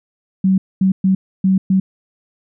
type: tone bursts at uneven times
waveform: sine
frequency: 190 Hz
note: F#3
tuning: 46 cents sharp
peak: -10 dBFS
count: 5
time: 0.44-0.58 / 0.81-0.92 / 1.04-1.15 / 1.44-1.58 / 1.7-1.8 s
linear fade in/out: 5 ms
effects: none